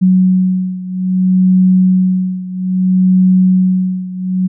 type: beating tone pair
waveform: sine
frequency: 185 / 185.61 Hz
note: F#3 / F#3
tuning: 0 / +6 cents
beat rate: 0.61 Hz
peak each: -10 / -13 dBFS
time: 0.01-4.48 s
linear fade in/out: 20 ms
effects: none